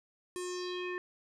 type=tone with low-pass filter sweep; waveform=square; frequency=360 Hz; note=F#4; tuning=47 cents flat; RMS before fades=-38 dBFS; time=0.36-0.98 s; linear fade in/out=0 ms; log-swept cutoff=10000 to 1900 Hz; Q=4.1; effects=none